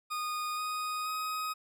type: tone with pitch steps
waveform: 40% pulse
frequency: 1231 / 1244.6 / 1258.3 Hz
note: D#6 / D#6 / D#6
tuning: -19 / 0 / +19 cents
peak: -32 dBFS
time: 0.1-1.54 s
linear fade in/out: 20 ms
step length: 480 ms
effects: none